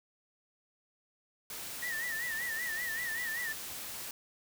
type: noise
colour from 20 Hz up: white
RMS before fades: -42 dBFS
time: 1.5-4.11 s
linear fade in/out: 2 ms
type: tone with vibrato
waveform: sine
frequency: 1864.7 Hz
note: A#6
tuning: in tune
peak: -34 dBFS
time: 1.82-3.53 s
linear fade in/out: 10 ms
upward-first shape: sine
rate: 5.2 Hz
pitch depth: 100 cents each way
effects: none